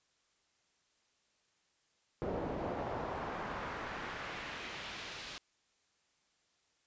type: noise with band-pass filter sweep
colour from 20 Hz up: brown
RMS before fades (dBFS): -41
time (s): 2.22-5.38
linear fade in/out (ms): 0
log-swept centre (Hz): 480 to 4200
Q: 1.1
effects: white hiss -75 dBFS RMS until 6.86 s + resampled to 16000 Hz